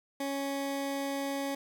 20% pulse tone, 277.2 Hz, C#4, in tune, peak -27 dBFS, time 0.2-1.55 s, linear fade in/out 5 ms, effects 11-bit

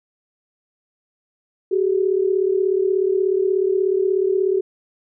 sine tone pair together, 377.9 / 414.5 Hz, F#4 / G#4, +37 / -3 cents, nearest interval major second, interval 160 cents, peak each -17 / -21 dBFS, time 1.71-4.61 s, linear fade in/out 10 ms, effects none

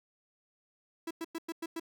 45% pulse tone bursts, 329.6 Hz, E4, in tune, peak -35 dBFS, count 6, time 1.07-1.798 s, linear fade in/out 5 ms, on 38 ms, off 100 ms, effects none

